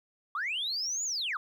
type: linear two-way sweep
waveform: sine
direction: up then down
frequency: 1100 to 7040 to 1100 Hz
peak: -29 dBFS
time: 0.35-1.37 s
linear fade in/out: 2 ms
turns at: 1.04 s
effects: tanh soft clip ceiling -26 dBFS + 11-bit